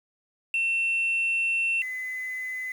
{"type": "tone pair in turn", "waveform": "sine", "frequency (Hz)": [2700, 2023], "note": ["E7", "B6"], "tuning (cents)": [41, 41], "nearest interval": "perfect fourth", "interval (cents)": 500, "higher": "first", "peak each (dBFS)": [-21, -30], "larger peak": "first", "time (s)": [[0.54, 1.82], [1.82, 2.72]], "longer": "first", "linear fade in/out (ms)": 2, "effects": ["tanh soft clip ceiling -20 dBFS", "8-bit"]}